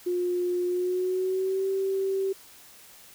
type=tone with pitch glide; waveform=sine; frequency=356.3 to 386.3 Hz; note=F4 to G4; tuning=+35 to -25 cents; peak=-24 dBFS; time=0.06-2.33 s; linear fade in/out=10 ms; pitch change=+140 cents; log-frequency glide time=0.66-1.68 s; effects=white hiss -51 dBFS RMS until 3.14 s